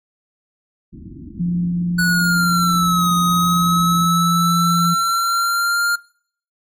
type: low-pass noise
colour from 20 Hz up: white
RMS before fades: -35 dBFS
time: 0.92-4.08 s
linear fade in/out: 20 ms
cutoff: 330 Hz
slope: 96 dB/octave
type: tone with pitch glide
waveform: sine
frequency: 174.61 to 170.92 Hz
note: F3 to F3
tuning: 0 to -37 cents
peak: -16 dBFS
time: 1.39-4.95 s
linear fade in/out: 20 ms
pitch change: -37 cents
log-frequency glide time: 3.21-4.09 s
type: linear two-way sweep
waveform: square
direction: down then up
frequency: 1480 to 1249 to 1405 Hz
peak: -16 dBFS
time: 1.98-5.96 s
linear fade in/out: 10 ms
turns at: 3.14 s
effects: noise-tail reverb RT60 0.6 s tail -24 dB re dry + MP3 64 kbps